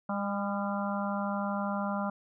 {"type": "harmonic tone with a mistuned harmonic", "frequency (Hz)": 201.4, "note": "G3", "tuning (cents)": 47, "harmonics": [1, 3, 4, 5, 6, 7], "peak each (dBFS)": [-32, -37, -38, -39, -40, -40], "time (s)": [0.09, 2.1], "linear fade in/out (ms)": 5, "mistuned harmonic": 7, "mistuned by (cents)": -38, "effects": []}